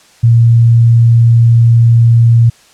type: tone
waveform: sine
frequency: 116.54 Hz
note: A#2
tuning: in tune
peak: -3 dBFS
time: 0.23-2.5 s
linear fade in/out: 10 ms
effects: white hiss -44 dBFS RMS until 2.73 s + low-pass 8000 Hz 12 dB/octave